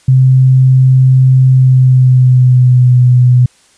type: tone with pitch glide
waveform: sine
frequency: 130.3 to 124.63 Hz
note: C3 to B2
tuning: -7 to +16 cents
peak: -3 dBFS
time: 0.08-3.46 s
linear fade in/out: 5 ms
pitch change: -77 cents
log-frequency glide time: 1.49-2.98 s
effects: white hiss -48 dBFS RMS until 3.77 s + resampled to 22050 Hz